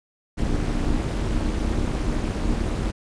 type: noise with amplitude modulation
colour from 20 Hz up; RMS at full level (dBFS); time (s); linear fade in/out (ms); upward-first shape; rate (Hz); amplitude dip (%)
brown; -20; 0.37-2.92; 20; sine; 269; 80
effects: resampled to 22050 Hz